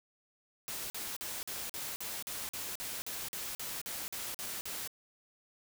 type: noise bursts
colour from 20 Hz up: white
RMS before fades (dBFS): -40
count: 16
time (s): 0.68-4.875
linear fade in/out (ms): 0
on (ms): 220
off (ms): 45
effects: none